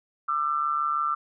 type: tone pair together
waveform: sine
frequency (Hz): 1193.8 / 1340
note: D6 / E6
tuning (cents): +28 / +28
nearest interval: major second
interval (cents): 200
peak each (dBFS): -26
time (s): 0.28-1.15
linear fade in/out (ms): 10
effects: none